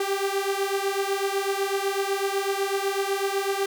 sawtooth beating tone pair, 389.7 / 397.7 Hz, G4 / G4, -10 / +25 cents, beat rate 8 Hz, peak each -23 / -23 dBFS, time 0-3.66 s, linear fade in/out 5 ms, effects none

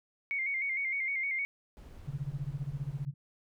sine tone with vibrato, 2167 Hz, C#7, 40 cents flat, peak -30 dBFS, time 0.31-1.45 s, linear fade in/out 0 ms, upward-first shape square, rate 6.5 Hz, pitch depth 50 cents each way
brown noise, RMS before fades -49 dBFS, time 1.77-3.05 s, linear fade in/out 0 ms
sine tone with tremolo, 140 Hz, C#3, 18 cents sharp, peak -30 dBFS, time 2.07-3.14 s, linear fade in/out 20 ms, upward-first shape sine, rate 15 Hz, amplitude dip 95%
effects none

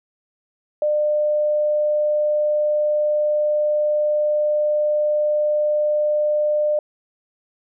sine tone, 600 Hz, D5, 37 cents sharp, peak -16 dBFS, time 0.82-6.79 s, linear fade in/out 2 ms, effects none

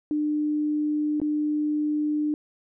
sine tone with dropouts, 300 Hz, D4, 37 cents sharp, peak -22 dBFS, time 0.11-2.34 s, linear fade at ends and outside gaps 1 ms, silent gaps 1.201-1.216 s, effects none

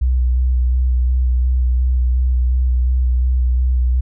sine tone with vibrato, 62.5 Hz, B1, 21 cents sharp, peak -12 dBFS, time 0.01-4.01 s, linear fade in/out 10 ms, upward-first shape square, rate 2.8 Hz, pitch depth 18 cents each way, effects none

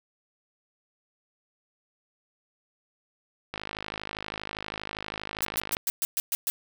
click train, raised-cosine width 0.3 ms, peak -17 dBFS, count 118, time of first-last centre 3.54-5.769 s, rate 52.5 Hz
blue noise bursts, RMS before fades -27 dBFS, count 8, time 5.42-6.5 s, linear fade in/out 0 ms, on 30 ms, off 120 ms
effects none

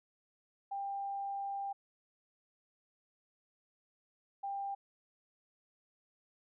sine tone bursts at uneven times, 794 Hz, G5, 22 cents sharp, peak -36 dBFS, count 2, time 0.71-1.73 / 4.43-4.75 s, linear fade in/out 10 ms, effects none

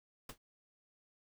pink noise with exponential decay, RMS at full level -41 dBFS, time 0.29-0.38 s, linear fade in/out 5 ms, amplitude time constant 19 ms, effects none

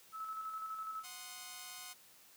sine tone with tremolo, 1301 Hz, E6, 23 cents flat, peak -39 dBFS, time 0.12-1.05 s, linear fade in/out 50 ms, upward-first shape square, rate 12 Hz, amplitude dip 35%
5% pulse chord, C diminished, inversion second, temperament equal with one note detuned, 733.6 / 1046.5 / 1244.5 Hz, Gb5 / C6 / Eb6, -15 / 0 / 0 cents, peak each -40 / -39 / -41 dBFS, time 1.03-1.94 s, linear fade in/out 20 ms
effects white hiss -62 dBFS RMS until 2.36 s + high-pass 80 Hz 12 dB/octave

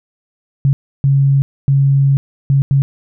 sine tone bursts at uneven times, 138 Hz, C#3, 7 cents flat, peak -8 dBFS, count 5, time 0.65-0.73 / 1.04-1.42 / 1.68-2.17 / 2.5-2.62 / 2.71-2.82 s, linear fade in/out 0 ms, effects none

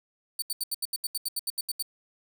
15% pulse tone bursts, 4551 Hz, C#8, 45 cents sharp, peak -21 dBFS, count 14, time 0.39-1.826 s, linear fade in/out 5 ms, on 32 ms, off 76 ms, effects 9-bit

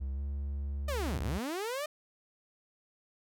triangle tone with pitch glide, 67.3 to 70.2 Hz, C2 to C#2, +49 to +22 cents, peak -31 dBFS, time 0-1.39 s, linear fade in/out 20 ms, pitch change +73 cents, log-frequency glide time 0.14-0.2 s
sawtooth linear two-way sweep, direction down then up, 618 to 51.91 to 618 Hz, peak -30 dBFS, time 0.88-1.86 s, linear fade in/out 5 ms, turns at 1.2 s
effects none

